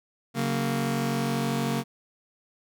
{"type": "chord", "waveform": "sawtooth", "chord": "F# major", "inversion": "second", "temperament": "just", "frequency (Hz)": [138.75, 185, 231.2], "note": ["C#3", "F#3", "A#3"], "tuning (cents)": [2, 0, -14], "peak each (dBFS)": [-25, -29, -24], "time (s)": [0.34, 1.84], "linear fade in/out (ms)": 50, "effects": []}